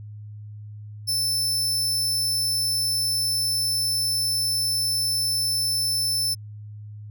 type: tone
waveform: sawtooth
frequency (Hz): 5290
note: E8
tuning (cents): +5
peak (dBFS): -19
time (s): 1.07-6.35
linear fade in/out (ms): 20
effects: added 105 Hz sine -36 dBFS peak until 7.1 s